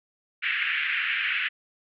white band-pass noise, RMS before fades -27 dBFS, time 0.42-1.49 s, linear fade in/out 20 ms, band 1500 to 2800 Hz, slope 48 dB/octave, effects none

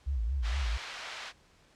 sine tone with vibrato, 61.74 Hz, B1, in tune, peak -28 dBFS, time 0.06-0.78 s, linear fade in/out 20 ms, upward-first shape sine, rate 4.3 Hz, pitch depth 230 cents each way
white band-pass noise, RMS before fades -42 dBFS, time 0.42-1.33 s, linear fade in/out 50 ms, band 750 to 3400 Hz, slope 12 dB/octave
effects pink hiss -63 dBFS RMS until 1.75 s + low-pass 7000 Hz 12 dB/octave

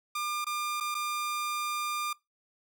sawtooth tone with dropouts, 1200 Hz, D6, 37 cents sharp, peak -27 dBFS, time 0.15-2.13 s, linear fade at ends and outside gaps 5 ms, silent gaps 0.445-0.466 / 0.802-0.807 / 0.945-0.949 s, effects noise-tail reverb RT60 0.2 s tail -22 dB re dry

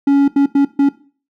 triangle tone bursts at uneven times, 280 Hz, C#4, 18 cents sharp, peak -6 dBFS, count 4, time 0.07-0.28 / 0.36-0.46 / 0.55-0.65 / 0.79-0.89 s, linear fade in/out 5 ms, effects noise-tail reverb RT60 0.4 s tail -17 dB re dry

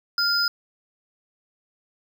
triangle tone pair together, 1396.9 / 5018 Hz, F6 / D#8, 0 / +14 cents, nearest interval octave + minor seventh, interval 2214 cents, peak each -22 / -20 dBFS, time 0.18-0.48 s, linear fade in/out 2 ms, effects 9-bit

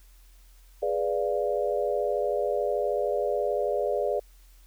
sine chord, G# diminished seventh, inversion none, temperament equal, 415.3 / 493.9 / 587.3 / 698.5 Hz, G#4 / B4 / D5 / F5, 0 / 0 / 0 / 0 cents, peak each -29 / -30 / -28 / -33 dBFS, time 0.82-4.2 s, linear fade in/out 10 ms, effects added 43 Hz sine -51 dBFS peak until 4.66 s + white hiss -62 dBFS RMS until 4.66 s

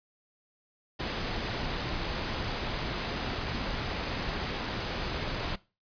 pink noise, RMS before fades -33 dBFS, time 0.99-5.56 s, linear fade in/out 10 ms, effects noise-tail reverb RT60 0.3 s tail -20 dB re dry + resampled to 11025 Hz

